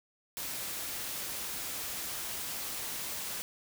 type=noise; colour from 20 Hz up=white; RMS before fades=-38 dBFS; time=0.37-3.42 s; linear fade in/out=0 ms; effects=none

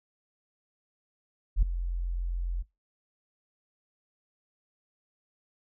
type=tone with ADSR envelope; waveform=sine; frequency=43.65 Hz; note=F1; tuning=in tune; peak=-14 dBFS; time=1.56-2.63 s; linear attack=63 ms; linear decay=4 ms; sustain=-14 dB; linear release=19 ms; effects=noise-tail reverb RT60 0.2 s tail -21 dB re dry + tanh soft clip ceiling -15 dBFS

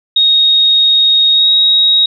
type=tone with pitch glide; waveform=sine; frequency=3741 to 3789 Hz; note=A#7 to A#7; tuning=+5 to +27 cents; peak=-6 dBFS; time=0.16-2.06 s; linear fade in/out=5 ms; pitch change=+22 cents; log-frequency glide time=1.32-1.49 s; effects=none

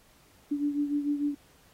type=beating tone pair; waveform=sine; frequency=288.8 / 295.5 Hz; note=D4 / D4; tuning=-29 / +11 cents; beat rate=6.7 Hz; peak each=-27 / -33 dBFS; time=0.51-1.35 s; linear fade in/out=10 ms; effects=pink hiss -61 dBFS RMS until 1.73 s + AAC 48 kbps

